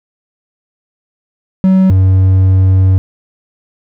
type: tone pair in turn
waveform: triangle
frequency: 188.8 / 94.4 Hz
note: F#3 / F#2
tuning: +35 / +35 cents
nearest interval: octave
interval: 1200 cents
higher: first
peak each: -3 dBFS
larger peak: neither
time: 1.64-1.9 / 1.9-2.98 s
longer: second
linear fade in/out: 0 ms
effects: none